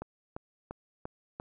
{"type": "click train", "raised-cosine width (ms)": 1, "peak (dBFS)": -24, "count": 5, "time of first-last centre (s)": [0.02, 1.399], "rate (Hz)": 2.9, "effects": []}